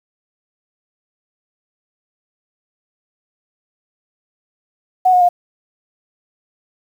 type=tone with pitch steps; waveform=sine; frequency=740 / 723.9 / 708.2 Hz; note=F#5 / F#5 / F5; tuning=0 / -38 / +24 cents; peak=-8 dBFS; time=5.05-5.29 s; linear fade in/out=10 ms; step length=80 ms; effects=7-bit